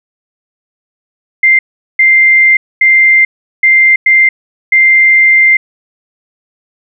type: tone bursts at uneven times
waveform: sine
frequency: 2093 Hz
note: C7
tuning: in tune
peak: -3 dBFS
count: 6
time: 1.43-1.59 / 1.99-2.57 / 2.81-3.25 / 3.63-3.96 / 4.06-4.29 / 4.72-5.57 s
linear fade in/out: 5 ms
effects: none